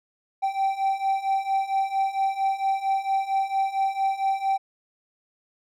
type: beating tone pair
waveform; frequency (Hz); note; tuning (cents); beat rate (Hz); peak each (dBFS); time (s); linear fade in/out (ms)
triangle; 775 / 779.4; G5 / G5; -20 / -10; 4.4; -25 / -22; 0.42-4.58; 20
effects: none